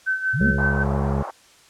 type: tone with tremolo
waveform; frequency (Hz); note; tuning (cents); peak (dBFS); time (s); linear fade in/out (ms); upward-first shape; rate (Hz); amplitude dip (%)
sine; 1531; G6; -41; -18; 0.06-0.84; 20; sine; 5.4; 70
type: linear two-way sweep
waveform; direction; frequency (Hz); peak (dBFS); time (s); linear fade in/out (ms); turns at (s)
sine; up then down; 103.3 to 246.9 to 103.3; -20; 0.33-0.54; 20; 0.48
type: harmonic tone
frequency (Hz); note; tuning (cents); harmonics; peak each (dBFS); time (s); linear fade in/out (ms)
69.1; C#2; -5; 1 / 2 / 3 / 5 / 6 / 7 / 8; -24 / -24 / -26 / -36 / -32 / -37 / -35; 0.4-1.23; 10
type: band-pass noise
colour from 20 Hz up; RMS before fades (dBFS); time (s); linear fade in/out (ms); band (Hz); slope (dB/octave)
pink; -32; 0.58-1.31; 5; 650 to 1100; 24
effects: white hiss -52 dBFS RMS until 1.69 s + low-pass 8000 Hz 12 dB/octave